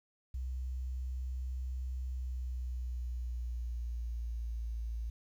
sine tone with pitch glide, 63.6 to 56.66 Hz, C2 to A#1, -48 to -49 cents, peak -35 dBFS, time 0.34-5.1 s, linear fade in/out 5 ms, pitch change -201 cents, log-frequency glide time 2.05-4.77 s, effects 11-bit

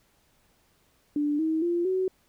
sine tone with pitch steps, 293.7 / 318.4 / 345.3 / 374.3 Hz, D4 / D#4 / F4 / F#4, 0 / +40 / -20 / +20 cents, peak -23 dBFS, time 1.16-2.08 s, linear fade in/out 2 ms, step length 230 ms, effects pink hiss -66 dBFS RMS until 2.28 s

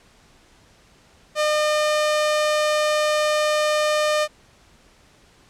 sawtooth tone, 606 Hz, D#5, 46 cents flat, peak -14 dBFS, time 1.35-4.28 s, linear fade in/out 50 ms, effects pink hiss -54 dBFS RMS until 5.49 s + low-pass 8000 Hz 12 dB/octave

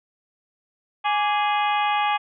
harmonic tone with a mistuned harmonic, 415.3 Hz, G#4, in tune, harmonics 2 / 3 / 4 / 5 / 6 / 7 / 8, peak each -21 / -26 / -32 / -32 / -30 / -34 / -35 dBFS, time 1.04-2.18 s, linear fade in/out 20 ms, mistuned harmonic 3, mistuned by -110 cents, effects none

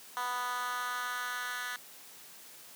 10% pulse tone with high-pass filter sweep, 246.9 Hz, B3, in tune, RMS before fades -36 dBFS, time 0.17-1.76 s, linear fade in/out 0 ms, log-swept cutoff 1000 to 1700 Hz, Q 2.4, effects white hiss -52 dBFS RMS until 2.75 s + high-pass 150 Hz 12 dB/octave

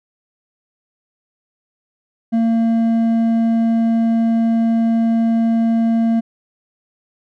sine tone with hard clipping, 228 Hz, A#3, 38 cents flat, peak -14 dBFS, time 2.32-6.21 s, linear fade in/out 20 ms, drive 5 dB, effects none

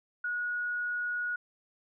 sine tone, 1454 Hz, F#6, 31 cents flat, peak -30 dBFS, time 0.24-1.36 s, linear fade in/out 5 ms, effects none

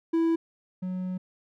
triangle tone pair in turn, 329.6 / 184.02 Hz, E4 / F#3, 0 / -9 cents, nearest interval minor seventh, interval 1009 cents, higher first, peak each -19 / -27 dBFS, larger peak first, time 0.13-0.36 / 0.82-1.18 s, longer second, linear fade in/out 10 ms, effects none

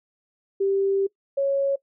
sine tone pair in turn, 392 / 552.6 Hz, G4 / C#5, 0 / -6 cents, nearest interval tritone, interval 594 cents, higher second, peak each -19 dBFS, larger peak neither, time 0.6-1.07 / 1.37-1.76 s, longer first, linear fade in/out 10 ms, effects noise-tail reverb RT60 0.1 s tail -21 dB re dry

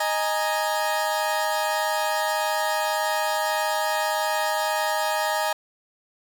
30% pulse chord, D# suspended fourth, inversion none, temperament equal, 622.3 / 830.6 / 932.3 Hz, D#5 / G#5 / A#5, 0 / 0 / 0 cents, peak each -24 / -24 / -25 dBFS, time 0-5.53 s, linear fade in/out 5 ms, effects none

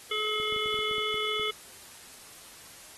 harmonic tone, 428.1 Hz, A4, 47 cents flat, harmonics 1 / 3 / 5 / 7 / 8, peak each -34 / -34 / -34 / -34 / -34 dBFS, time 0.11-1.51 s, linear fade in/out 5 ms
clicks, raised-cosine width 2 ms, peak -33 dBFS, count 10, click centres 0.4 / 0.525 / 0.563 / 0.659 / 0.743 / 0.79 / 0.912 / 0.982 / 1.143 / 1.397 s
effects white hiss -49 dBFS RMS until 2.97 s + AAC 32 kbps

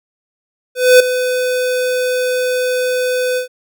square tone with ADSR envelope, 503 Hz, B4, 32 cents sharp, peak -3 dBFS, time 0.75-3.48 s, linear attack 250 ms, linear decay 5 ms, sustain -12 dB, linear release 110 ms, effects none

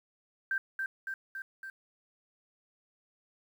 sine tone with echo, 1568 Hz, G6, in tune, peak -28 dBFS, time 0.51-0.58 s, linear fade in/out 2 ms, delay 280 ms, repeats 4, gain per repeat -3 dB, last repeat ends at 1.7 s, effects 10-bit

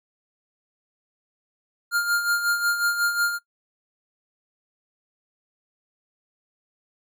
square tone with tremolo, 1405 Hz, F6, 10 cents sharp, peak -19 dBFS, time 1.91-3.39 s, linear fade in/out 50 ms, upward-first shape sine, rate 5.5 Hz, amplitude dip 60%, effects noise-tail reverb RT60 0.1 s tail -18 dB re dry

